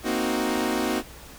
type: chord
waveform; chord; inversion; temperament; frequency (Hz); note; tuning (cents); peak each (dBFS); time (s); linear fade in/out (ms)
sawtooth; C half-diminished seventh; third; equal; 233.1 / 261.6 / 311.1 / 370; Bb3 / C4 / Eb4 / Gb4; 0 / 0 / 0 / 0; -25; 0.03-1.03; 50
effects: added 60 Hz sine -49 dBFS peak until 1.38 s + pink hiss -45 dBFS RMS until 1.38 s